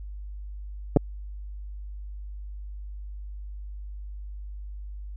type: clicks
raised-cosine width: 2 ms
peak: -5 dBFS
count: 2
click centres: 0.963 / 0.97 s
effects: added 50 Hz sine -35 dBFS peak until 5.16 s